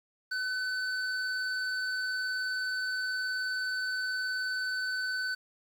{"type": "tone pair together", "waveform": "sine", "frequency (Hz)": [1511, 4514], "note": ["F#6", "C#8"], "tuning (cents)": [36, 31], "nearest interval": "octave + perfect fifth", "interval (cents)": 1895, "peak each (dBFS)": [-29, -35], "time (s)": [0.31, 5.35], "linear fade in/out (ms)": 10, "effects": ["tanh soft clip ceiling -27 dBFS", "9-bit"]}